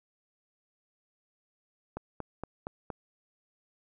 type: click train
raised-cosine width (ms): 1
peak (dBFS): -22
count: 5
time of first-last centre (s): 1.97-2.902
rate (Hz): 4.29
effects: none